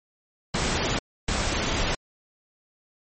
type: noise bursts at uneven times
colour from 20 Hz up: pink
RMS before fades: -25 dBFS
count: 2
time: 0.54-0.99 / 1.28-1.95 s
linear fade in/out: 5 ms
effects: MP3 32 kbps